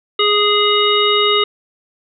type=harmonic tone; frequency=415.3 Hz; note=G#4; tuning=in tune; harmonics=1 / 3 / 5 / 7 / 9; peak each=-16 / -17 / -22 / -18 / -17 dBFS; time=0.19-1.44 s; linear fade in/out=5 ms; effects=none